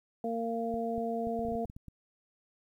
harmonic tone, 230 Hz, A#3, 23 cents flat, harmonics 1 / 2 / 3, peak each -35 / -35 / -35 dBFS, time 0.24-1.65 s, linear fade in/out 2 ms
clicks, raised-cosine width 5 ms, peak -33 dBFS, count 12, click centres 0.741 / 0.98 / 1.271 / 1.392 / 1.451 / 1.486 / 1.521 / 1.553 / 1.655 / 1.699 / 1.765 / 1.883 s
effects 11-bit

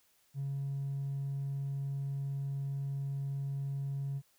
sine tone with hard clipping, 138.59 Hz, C#3, in tune, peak -34 dBFS, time 0.34-4.22 s, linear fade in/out 50 ms, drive 1 dB, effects white hiss -70 dBFS RMS until 4.38 s

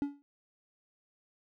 triangle tone with exponential decay, 284.5 Hz, C#4, 45 cents sharp, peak -24 dBFS, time 0.02-0.22 s, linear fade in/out 0 ms, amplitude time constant 42 ms, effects none

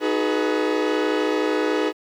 40% pulse chord, G# minor seventh, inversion second, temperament equal with one note detuned, 311.1 / 370 / 423.5 / 493.9 Hz, D#4 / F#4 / G#4 / B4, 0 / 0 / +34 / 0 cents, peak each -23 / -28 / -23 / -25 dBFS, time 0-1.93 s, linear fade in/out 50 ms, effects low-pass 4000 Hz 12 dB/octave + 9-bit

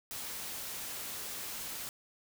white noise, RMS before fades -41 dBFS, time 0.11-1.89 s, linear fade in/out 0 ms, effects none

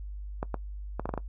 clicks, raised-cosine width 1 ms, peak -17 dBFS, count 7, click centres 0.429 / 0.543 / 0.996 / 1.056 / 1.092 / 1.139 / 1.177 s, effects noise-tail reverb RT60 0.1 s tail -20 dB re dry + added 50 Hz sine -36 dBFS peak until 1.28 s

